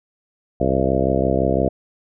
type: harmonic tone with a mistuned harmonic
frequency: 65.9 Hz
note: C2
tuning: 13 cents sharp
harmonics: 1 / 2 / 3 / 4 / 5 / 6 / 7 / 8 / 9 / 10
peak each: -25 / -25 / -25 / -25 / -25 / -25 / -25 / -25 / -25 / -25 dBFS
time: 0.6-1.69 s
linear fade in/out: 5 ms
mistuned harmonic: 10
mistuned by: +33 cents
effects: none